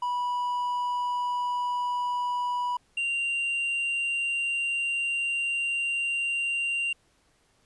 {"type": "tone pair in turn", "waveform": "triangle", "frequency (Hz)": [980, 2772], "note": ["B5", "F7"], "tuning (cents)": [-14, -14], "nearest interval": "octave + tritone", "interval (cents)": 1800, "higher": "second", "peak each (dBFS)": -24, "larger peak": "neither", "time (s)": [[0.02, 2.77], [2.97, 6.93]], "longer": "second", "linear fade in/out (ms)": 5, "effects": ["pink hiss -66 dBFS RMS until 7.65 s", "resampled to 24000 Hz"]}